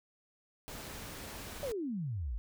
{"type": "noise", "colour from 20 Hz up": "pink", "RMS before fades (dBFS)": -45, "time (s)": [0.68, 1.72], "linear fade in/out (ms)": 0}
{"type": "exponential sweep", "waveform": "sine", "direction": "down", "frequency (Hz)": [600, 49], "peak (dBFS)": -34, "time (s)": [1.63, 2.38], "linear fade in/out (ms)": 0}
{"effects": []}